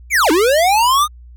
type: linear two-way sweep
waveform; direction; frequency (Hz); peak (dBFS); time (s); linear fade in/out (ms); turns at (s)
square; down then up; 2430 to 293.7 to 1249; -11; 0.1-1.08; 50; 0.31
effects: added 60 Hz sine -36 dBFS peak until 1.36 s